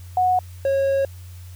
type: tone pair in turn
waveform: sine / triangle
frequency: 734 / 546.1 Hz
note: F#5 / C#5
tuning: -14 / -26 cents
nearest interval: perfect fourth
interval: 512 cents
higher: first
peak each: -15 dBFS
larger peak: neither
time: 0.17-0.39 / 0.65-1.05 s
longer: second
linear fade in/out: 2 ms
effects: added 90 Hz sine -36 dBFS peak until 1.55 s + white hiss -51 dBFS RMS until 1.55 s